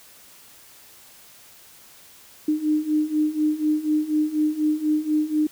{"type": "beating tone pair", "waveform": "sine", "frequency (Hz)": [302.7, 306.8], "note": ["D#4", "D#4"], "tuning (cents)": [-48, -24], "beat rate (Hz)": 4.1, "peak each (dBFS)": [-24, -21], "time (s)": [2.48, 5.47], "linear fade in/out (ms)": 5, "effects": ["white hiss -49 dBFS RMS until 5.51 s"]}